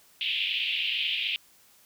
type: band-pass noise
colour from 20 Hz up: white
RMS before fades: -29 dBFS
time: 0.21-1.36 s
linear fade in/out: 0 ms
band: 2500 to 3300 Hz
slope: 48 dB/octave
effects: white hiss -59 dBFS RMS until 1.85 s